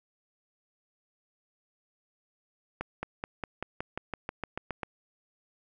accelerating click train, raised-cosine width 0.5 ms, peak -18 dBFS, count 13, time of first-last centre 2.81-4.832 s, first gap 220 ms, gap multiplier 0.95, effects none

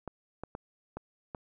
clicks, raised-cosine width 1 ms, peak -24 dBFS, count 5, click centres 0.077 / 0.436 / 0.551 / 0.97 / 1.348 s, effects none

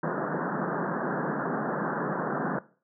pink band-pass noise, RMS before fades -30 dBFS, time 0.03-2.59 s, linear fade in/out 5 ms, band 140 to 1700 Hz, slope 96 dB/octave, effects noise-tail reverb RT60 0.4 s tail -19 dB re dry

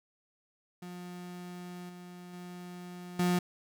35% pulse tone with level steps, 178.1 Hz, F3, 34 cents sharp, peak -40 / -44 / -41 / -24 dBFS, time 0.82-3.39 s, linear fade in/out 5 ms, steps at 1.89 / 2.33 / 3.19 s, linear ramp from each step 5 ms, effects none

